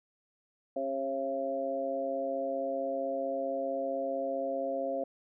harmonic tone with a mistuned harmonic, 135.5 Hz, C#3, 39 cents flat, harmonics 2 / 3 / 4 / 5, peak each -39 / -43 / -33 / -35 dBFS, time 0.76-5.04 s, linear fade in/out 5 ms, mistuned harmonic 3, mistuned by -19 cents, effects none

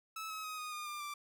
sawtooth tone with pitch steps, 1304 / 1281.6 / 1259.6 / 1237.9 / 1216.7 / 1195.8 / 1175.2 Hz, E6 / E6 / D#6 / D#6 / D#6 / D6 / D6, -19 / -49 / +21 / -9 / -39 / +31 / +1 cents, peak -37 dBFS, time 0.16-1.14 s, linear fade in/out 5 ms, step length 140 ms, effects none

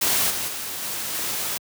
white noise with level steps, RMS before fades -21 / -27 / -31 / -29 / -27 dBFS, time 0.01-1.58 s, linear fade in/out 10 ms, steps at 0.29 / 0.47 / 0.81 / 1.13 s, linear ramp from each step 20 ms, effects high-pass 80 Hz 12 dB/octave

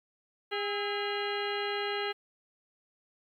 harmonic tone with a mistuned harmonic, 407.2 Hz, G#4, 34 cents flat, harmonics 1 / 2 / 3 / 4 / 5 / 6 / 7 / 8 / 10, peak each -34 / -38 / -41 / -40 / -40 / -46 / -40 / -43 / -44 dBFS, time 0.51-2.13 s, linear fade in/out 20 ms, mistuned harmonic 3, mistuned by +95 cents, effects 11-bit

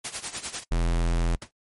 white noise with tremolo, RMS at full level -30 dBFS, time 0.04-0.64 s, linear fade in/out 10 ms, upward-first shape sine, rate 10 Hz, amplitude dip 80%
square tone, 42.33 Hz, E1, 47 cents sharp, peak -22 dBFS, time 0.71-1.36 s, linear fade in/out 10 ms
pink noise with exponential decay, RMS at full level -33 dBFS, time 1.42-1.51 s, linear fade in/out 1 ms, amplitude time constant 18 ms
effects noise-tail reverb RT60 0.1 s tail -22 dB re dry + MP3 48 kbps

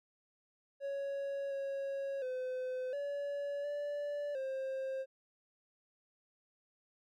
triangle tone with pitch steps, 556 / 550 / 510 / 570 / 581 / 531 Hz, C#5 / C#5 / C5 / C#5 / D5 / C5, +5 / -14 / -44 / +48 / -19 / +25 cents, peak -34 dBFS, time 0.8-5.06 s, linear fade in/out 50 ms, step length 710 ms, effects none

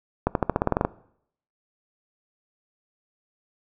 accelerating click train, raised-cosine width 1 ms, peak -6 dBFS, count 11, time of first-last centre 0.27-0.85 s, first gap 82 ms, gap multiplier 0.92, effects noise-tail reverb RT60 0.7 s tail -21 dB re dry

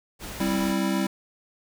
pink noise, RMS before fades -37 dBFS, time 0.19-0.75 s, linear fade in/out 50 ms
square chord, C major, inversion second, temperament equal with one note detuned, 196 / 262.7 / 329.6 Hz, G3 / C4 / E4, 0 / +7 / 0 cents, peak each -26 / -30 / -29 dBFS, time 0.4-1.07 s, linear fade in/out 5 ms
effects none

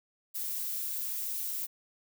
violet noise, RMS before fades -35 dBFS, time 0.34-1.67 s, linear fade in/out 20 ms, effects none

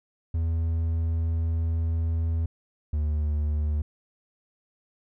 triangle tone pair in turn, 82.1 / 75.17 Hz, E2 / D2, -6 / +41 cents, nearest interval major second, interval 153 cents, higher first, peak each -21 dBFS, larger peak neither, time 0.34-2.46 / 2.93-3.82 s, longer first, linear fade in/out 5 ms, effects none

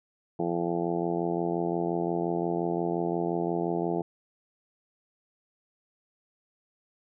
harmonic tone, 85.7 Hz, F2, 32 cents flat, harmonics 2 / 3 / 4 / 5 / 6 / 7 / 8 / 9 / 10, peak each -33 / -38 / -30 / -33 / -41 / -42 / -35 / -38 / -42 dBFS, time 0.39-4.02 s, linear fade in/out 5 ms, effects none

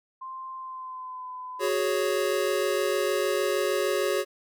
sine tone with pitch glide, 1047 to 1010.2 Hz, C6 to B5, +1 to +39 cents, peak -35 dBFS, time 0.21-1.69 s, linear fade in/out 10 ms, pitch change -62 cents, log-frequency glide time 0.55-1.29 s
square chord, F# suspended second, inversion none, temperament equal with one note detuned, 370 / 416.5 / 554.4 Hz, F#4 / G#4 / C#5, 0 / +5 / 0 cents, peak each -29 dBFS, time 1.59-4.25 s, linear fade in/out 50 ms
effects none

